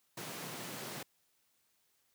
pink high-pass noise, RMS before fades -44 dBFS, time 0.17-1.03 s, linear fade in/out 5 ms, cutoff 110 Hz, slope 96 dB/octave, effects white hiss -75 dBFS RMS until 2.14 s + high-pass 60 Hz 12 dB/octave

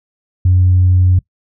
sine tone, 91.2 Hz, F#2, 24 cents flat, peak -6 dBFS, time 0.45-1.19 s, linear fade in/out 5 ms, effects noise-tail reverb RT60 0.1 s tail -21 dB re dry + tanh soft clip ceiling -3 dBFS

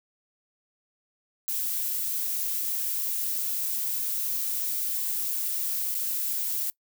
violet noise with dropouts, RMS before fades -29 dBFS, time 1.48-6.7 s, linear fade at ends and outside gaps 0 ms, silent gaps 5.943-5.949 s, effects noise-tail reverb RT60 0.1 s tail -23 dB re dry

